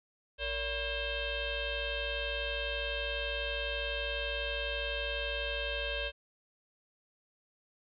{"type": "tone with frequency modulation", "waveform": "sine", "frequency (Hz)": 1607, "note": "G6", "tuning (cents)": 43, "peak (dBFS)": -32, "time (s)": [0.38, 6.12], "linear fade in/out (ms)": 50, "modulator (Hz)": 517, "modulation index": 3.6, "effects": []}